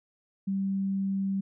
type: tone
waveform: sine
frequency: 194.6 Hz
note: G3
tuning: 12 cents flat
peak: -26 dBFS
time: 0.47-1.41 s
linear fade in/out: 10 ms
effects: none